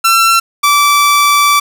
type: tone pair in turn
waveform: sawtooth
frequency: 1349 / 1160.2 Hz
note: E6 / D6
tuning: +40 / -21 cents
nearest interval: minor third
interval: 261 cents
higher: first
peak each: -3 dBFS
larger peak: neither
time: 0.04-0.4 / 0.63-1.6 s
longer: second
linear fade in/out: 10 ms
effects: none